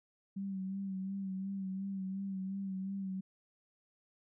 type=tone with vibrato; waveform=sine; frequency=192.8 Hz; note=G3; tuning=28 cents flat; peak=-36 dBFS; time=0.36-3.21 s; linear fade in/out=10 ms; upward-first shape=sine; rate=2.8 Hz; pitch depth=39 cents each way; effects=none